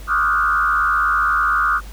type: tone with frequency modulation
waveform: sine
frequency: 1318.5 Hz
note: E6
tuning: in tune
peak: -14 dBFS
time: 0.07-1.81 s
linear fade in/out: 50 ms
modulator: 75.9 Hz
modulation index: 2.3
effects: added 50 Hz sine -32 dBFS peak until 1.92 s + pink hiss -43 dBFS RMS until 1.92 s